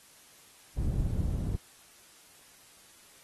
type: low-pass noise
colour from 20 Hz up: white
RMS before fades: -30 dBFS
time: 0.76-1.57 s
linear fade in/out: 20 ms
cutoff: 100 Hz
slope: 12 dB/octave
effects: white hiss -57 dBFS RMS until 3.23 s + AAC 32 kbps